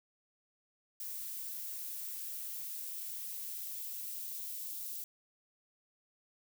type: noise with high-pass filter sweep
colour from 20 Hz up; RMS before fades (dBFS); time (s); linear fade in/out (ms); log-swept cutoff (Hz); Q
violet; -42; 1-5.04; 2; 820 to 3300; 0.95
effects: none